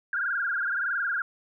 sine tone with frequency modulation, 1511 Hz, F#6, 36 cents sharp, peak -25 dBFS, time 0.13-1.22 s, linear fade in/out 2 ms, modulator 21.6 Hz, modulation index 6, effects none

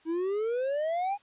triangle exponential sweep, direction up, 317.4 to 830.6 Hz, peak -25 dBFS, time 0.05-1.18 s, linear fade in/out 50 ms, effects white hiss -62 dBFS RMS until 1.22 s + resampled to 8000 Hz

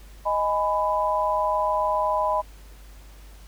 sine chord, G# minor, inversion second, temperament just, 623 / 830.6 / 996.7 Hz, D#5 / G#5 / B5, +2 / 0 / +16 cents, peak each -25 / -28 / -23 dBFS, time 0.25-2.42 s, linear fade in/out 20 ms, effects added 50 Hz sine -43 dBFS peak until 3.47 s + pink hiss -53 dBFS RMS until 3.47 s

